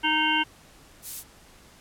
harmonic tone, 309.7 Hz, D#4, 8 cents flat, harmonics 1 / 3 / 5 / 7 / 9 / 10, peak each -30 / -26 / -28 / -31 / -26 / -29 dBFS, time 0.03-0.44 s, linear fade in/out 20 ms
violet noise, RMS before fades -31 dBFS, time 1.02-1.24 s, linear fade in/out 50 ms
effects pink hiss -53 dBFS RMS until 1.8 s + low-pass 12000 Hz 12 dB/octave

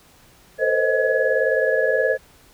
sine tone cluster, 449.2 / 511 / 530 / 628 / 1689 Hz, A4 / C5 / C5 / D#5 / G#6, +36 / -41 / +22 / +16 / +29 cents, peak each -23 dBFS, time 0.58-2.18 s, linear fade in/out 50 ms, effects pink hiss -52 dBFS RMS until 2.53 s

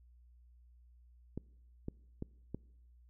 clicks, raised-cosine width 3 ms, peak -26 dBFS, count 4, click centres 1.376 / 1.884 / 2.224 / 2.546 s, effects noise-tail reverb RT60 0.9 s tail -25 dB re dry + added 60 Hz sine -59 dBFS peak until 3.09 s

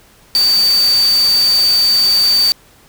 sine tone in noise, 4600 Hz, D8, 37 cents flat, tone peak -9 dBFS, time 0.35-2.52 s, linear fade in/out 0 ms, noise white, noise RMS -23 dBFS, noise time 0.35-2.52 s, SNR +11 dB, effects pink hiss -47 dBFS RMS until 2.88 s

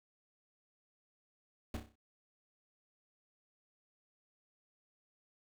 brown noise with echo, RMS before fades -39 dBFS, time 1.74-1.77 s, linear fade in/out 2 ms, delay 31 ms, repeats 6, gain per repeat -6 dB, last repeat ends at 1.956 s, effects none

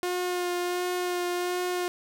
sawtooth tone with vibrato, 357 Hz, F4, 38 cents sharp, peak -23 dBFS, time 0.03-1.88 s, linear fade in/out 0 ms, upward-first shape sine, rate 1.4 Hz, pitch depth 15 cents each way, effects none

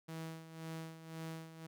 sawtooth tone with tremolo, 161.9 Hz, E3, 31 cents flat, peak -38 dBFS, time 0.08-1.67 s, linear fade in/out 10 ms, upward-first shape sine, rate 1.9 Hz, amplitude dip 70%, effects none

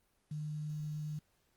sine tone with quantisation, 151.6 Hz, D#3, 45 cents flat, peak -37 dBFS, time 0.31-1.19 s, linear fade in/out 5 ms, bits 10, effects pink hiss -75 dBFS RMS until 1.56 s + Opus 32 kbps

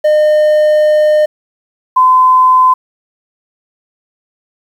triangle / sine tone pair in turn, 608 / 1022.5 Hz, D#5 / C6, -40 / -40 cents, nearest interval major sixth, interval 900 cents, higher second, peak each -4 dBFS, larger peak neither, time 0.04-1.26 / 1.96-2.74 s, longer first, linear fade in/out 10 ms, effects 7-bit

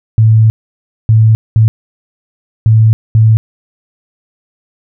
sine tone bursts at uneven times, 110.6 Hz, A2, 9 cents sharp, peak -3 dBFS, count 5, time 0.18-0.5 / 1.09-1.35 / 1.56-1.68 / 2.66-2.93 / 3.15-3.37 s, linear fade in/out 0 ms, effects none

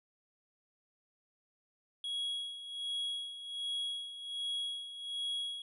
triangle tone with tremolo, 3322 Hz, G#7, in tune, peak -32 dBFS, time 2.04-5.62 s, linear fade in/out 2 ms, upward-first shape sine, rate 1.3 Hz, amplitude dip 70%, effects resampled to 32000 Hz

